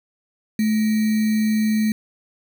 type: tone with sample-and-hold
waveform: sine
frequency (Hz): 216.6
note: A3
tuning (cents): -27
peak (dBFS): -16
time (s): 0.59-1.92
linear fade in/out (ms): 2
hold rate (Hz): 2100
effects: none